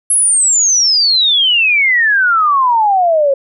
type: exponential sweep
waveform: sine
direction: down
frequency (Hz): 10980 to 536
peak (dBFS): -8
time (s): 0.1-3.34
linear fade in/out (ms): 5
effects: none